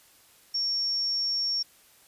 sine tone, 5500 Hz, F8, 27 cents flat, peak -25 dBFS, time 0.54-1.63 s, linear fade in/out 10 ms, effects white hiss -58 dBFS RMS until 2.07 s + resampled to 32000 Hz

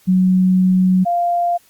sine tone pair in turn, 185.2 / 696.2 Hz, F#3 / F5, +2 / -6 cents, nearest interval octave + major seventh, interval 2292 cents, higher second, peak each -10 / -14 dBFS, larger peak first, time 0.07-1.05 / 1.05-1.58 s, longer first, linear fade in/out 20 ms, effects white hiss -53 dBFS RMS until 1.69 s + Opus 48 kbps

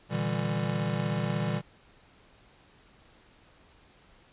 square chord, E half-diminished seventh, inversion second, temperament just, 118.67 / 148.33 / 164.81 / 197.78 Hz, Bb2 / D3 / E3 / G3, +31 / +18 / 0 / +16 cents, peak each -34 dBFS, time 0.09-1.62 s, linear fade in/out 50 ms, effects pink hiss -59 dBFS RMS until 4.32 s + resampled to 8000 Hz

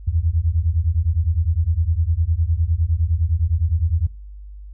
sine beating tone pair, 77.78 / 87.58 Hz, D#2 / F2, 0 / +5 cents, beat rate 9.8 Hz, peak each -19 dBFS, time 0.07-4.07 s, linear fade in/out 10 ms, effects noise-tail reverb RT60 0.3 s tail -21 dB re dry + added 50 Hz sine -34 dBFS peak until 4.73 s

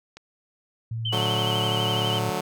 click, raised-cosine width 0.2 ms, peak -24 dBFS, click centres 0.17 s
sine tone, 113.8 Hz, A#2, 41 cents flat, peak -27 dBFS, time 0.91-2.3 s, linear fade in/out 5 ms
sine tone with vibrato, 3023 Hz, F#7, 36 cents sharp, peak -26 dBFS, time 1.05-2.19 s, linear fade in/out 5 ms, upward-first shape sine, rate 12 Hz, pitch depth 61 cents each way
10% pulse chord, D major, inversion none, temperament just, 146.83 / 183.54 / 220.2 Hz, D3 / F#3 / A3, 0 / -14 / +2 cents, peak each -24 / -20 / -25 dBFS, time 1.12-2.41 s, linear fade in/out 10 ms
effects none

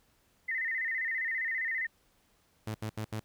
sine tone with vibrato, 1929 Hz, B6, 41 cents flat, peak -30 dBFS, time 0.48-1.87 s, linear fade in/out 10 ms, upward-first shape square, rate 15 Hz, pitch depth 90 cents each way
sawtooth tone bursts, 108.9 Hz, A2, 17 cents flat, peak -30 dBFS, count 4, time 2.67-3.199 s, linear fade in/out 5 ms, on 76 ms, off 75 ms
effects pink hiss -69 dBFS RMS until 3.24 s

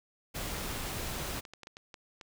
pink noise, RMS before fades -37 dBFS, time 0.34-1.41 s, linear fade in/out 20 ms
clicks, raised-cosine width 0.2 ms, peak -29 dBFS, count 8, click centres 1.39 / 1.452 / 1.536 / 1.633 / 1.671 / 1.769 / 1.942 / 2.212 s
effects none

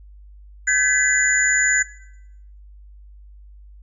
sine tone cluster, 1545 / 1686 / 1990 / 6990 Hz, G6 / G#6 / B6 / A8, -26 / +26 / +13 / -12 cents, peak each -21 dBFS, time 0.67-1.83 s, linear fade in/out 10 ms, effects noise-tail reverb RT60 0.8 s tail -19 dB re dry + added 50 Hz sine -41 dBFS peak until 3.82 s

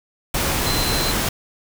sine tone in noise, 4080 Hz, C8, 44 cents flat, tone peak -25 dBFS, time 0.66-1.12 s, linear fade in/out 5 ms, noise pink, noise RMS -21 dBFS, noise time 0.34-1.29 s, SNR -7 dB, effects none

